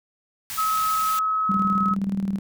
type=band-stop noise; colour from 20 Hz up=white; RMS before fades=-32 dBFS; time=0.5-1.19 s; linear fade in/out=0 ms; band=210 to 840 Hz; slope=24 dB/octave
type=tone; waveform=sine; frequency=1283 Hz; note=E6; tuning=47 cents flat; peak=-20 dBFS; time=0.57-1.95 s; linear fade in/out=20 ms
type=tone with tremolo; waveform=sine; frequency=196 Hz; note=G3; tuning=in tune; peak=-20 dBFS; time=1.49-2.39 s; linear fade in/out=5 ms; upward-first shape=square; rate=19 Hz; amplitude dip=55%
effects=none